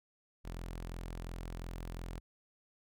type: tone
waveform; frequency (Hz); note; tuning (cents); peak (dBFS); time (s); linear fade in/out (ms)
sawtooth; 42.84; F1; -33; -37; 0.44-2.2; 20
effects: none